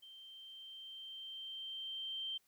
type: tone with level ramp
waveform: sine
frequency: 3136 Hz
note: G7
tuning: in tune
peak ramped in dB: -53 to -38 dBFS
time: 0.02-2.38 s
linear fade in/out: 10 ms
effects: white hiss -75 dBFS RMS until 2.47 s